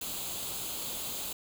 white noise with comb filter, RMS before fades -37 dBFS, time 0.01-1.33 s, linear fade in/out 5 ms, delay 0.27 ms, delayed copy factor +0.65, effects none

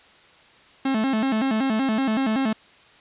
45% pulse tone with vibrato, 242.1 Hz, B3, 34 cents flat, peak -20 dBFS, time 0.85-2.53 s, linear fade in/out 5 ms, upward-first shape square, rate 5.3 Hz, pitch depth 180 cents each way, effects white hiss -52 dBFS RMS until 3 s + resampled to 8000 Hz

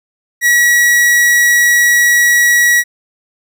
45% pulse tone, 1923 Hz, B6, 47 cents flat, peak -7 dBFS, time 0.41-2.84 s, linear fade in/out 50 ms, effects none

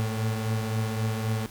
35% pulse beating tone pair, 109.7 / 113.5 Hz, A2 / A#2, -5 / -46 cents, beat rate 3.8 Hz, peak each -25 / -32 dBFS, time 0-1.46 s, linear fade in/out 0 ms, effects pink hiss -47 dBFS RMS until 1.5 s

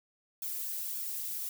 violet noise with flanger, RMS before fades -37 dBFS, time 0.42-1.49 s, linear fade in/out 2 ms, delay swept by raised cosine 1 to 3.1 ms, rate 1.8 Hz, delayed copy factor -0.95, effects none

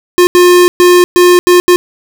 square tone bursts at uneven times, 356.2 Hz, F4, 34 cents sharp, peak -3 dBFS, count 6, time 0.18-0.27 / 0.35-0.68 / 0.8-1.04 / 1.16-1.39 / 1.47-1.6 / 1.68-1.76 s, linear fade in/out 0 ms, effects none

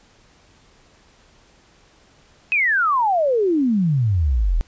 sine exponential sweep, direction down, 2593 to 36.71 Hz, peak -15 dBFS, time 2.52-4.61 s, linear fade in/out 0 ms, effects pink hiss -54 dBFS RMS until 4.67 s + resampled to 16000 Hz

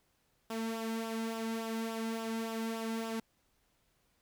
sawtooth tone with flanger, 225.3 Hz, A3, 41 cents sharp, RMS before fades -37 dBFS, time 0.5-3.2 s, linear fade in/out 5 ms, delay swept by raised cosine 0.46 to 1.76 ms, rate 3.5 Hz, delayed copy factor -0.55, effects pink hiss -74 dBFS RMS until 4.21 s

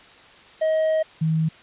triangle / sine tone pair in turn, 632 / 159.47 Hz, D#5 / D#3, +27 / +43 cents, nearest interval 2 octaves, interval 2384 cents, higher first, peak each -16 / -18 dBFS, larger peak first, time 0.61-1.03 / 1.21-1.49 s, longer first, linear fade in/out 10 ms, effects white hiss -48 dBFS RMS until 1.62 s + resampled to 8000 Hz

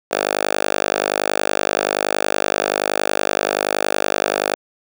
5% pulse tone with high-pass filter, 50.6 Hz, G#1, 44 cents flat, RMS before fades -20 dBFS, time 0.11-4.55 s, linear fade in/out 5 ms, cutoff 600 Hz, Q 1.3, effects none

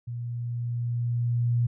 sine tone with level ramp, 119.5 Hz, A#2, 43 cents sharp, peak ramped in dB -31 to -20 dBFS, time 0.07-1.67 s, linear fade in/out 10 ms, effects none

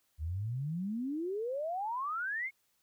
sine exponential sweep, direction up, 72.8 to 2220 Hz, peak -33 dBFS, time 0.18-2.51 s, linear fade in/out 50 ms, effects white hiss -75 dBFS RMS until 2.82 s

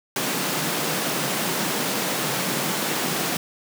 pink high-pass noise, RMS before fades -25 dBFS, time 0.16-3.37 s, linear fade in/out 2 ms, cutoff 140 Hz, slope 48 dB/octave, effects none

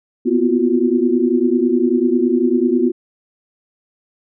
sine tone cluster, 242.9 / 252.9 / 340 / 368.2 Hz, B3 / B3 / F4 / F#4, -29 / +41 / -46 / -8 cents, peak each -18 dBFS, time 0.25-2.92 s, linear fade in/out 20 ms, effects none

